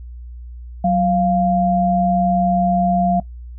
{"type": "tone pair together", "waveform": "sine", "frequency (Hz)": [185, 696.1], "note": ["F#3", "F5"], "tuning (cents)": [0, -6], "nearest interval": "octave + major seventh", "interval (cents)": 2294, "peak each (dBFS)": -16, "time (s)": [0.84, 3.2], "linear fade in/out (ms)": 5, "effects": ["noise-tail reverb RT60 0.1 s tail -20 dB re dry", "added 60 Hz sine -31 dBFS peak until 3.58 s"]}